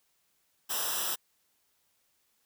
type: noise with comb filter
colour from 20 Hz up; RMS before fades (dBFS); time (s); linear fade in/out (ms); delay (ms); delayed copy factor
white; -32; 0.69-1.16; 20; 0.45; -0.9
effects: white hiss -73 dBFS RMS until 2.45 s